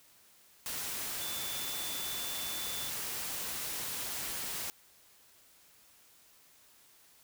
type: tone in noise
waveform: sine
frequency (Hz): 3500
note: A7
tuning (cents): -10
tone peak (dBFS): -42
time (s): 1.21-2.89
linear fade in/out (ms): 0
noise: white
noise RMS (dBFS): -38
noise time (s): 0.66-4.7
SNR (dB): -7
effects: white hiss -62 dBFS RMS until 7.23 s